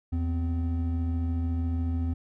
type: tone pair together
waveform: triangle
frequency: 80.9 / 256.6 Hz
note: E2 / C4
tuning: -32 / -34 cents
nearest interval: octave + minor sixth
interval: 1998 cents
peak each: -24 / -31 dBFS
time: 0.12-2.14 s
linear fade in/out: 10 ms
effects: none